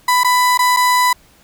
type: tone with dropouts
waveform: 35% pulse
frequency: 995 Hz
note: B5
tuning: 13 cents sharp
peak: -9 dBFS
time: 0.08-1.13 s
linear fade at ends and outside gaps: 5 ms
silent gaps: 0.235-0.245 / 0.576-0.59 / 0.765-0.769 s
effects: pink hiss -50 dBFS RMS until 1.43 s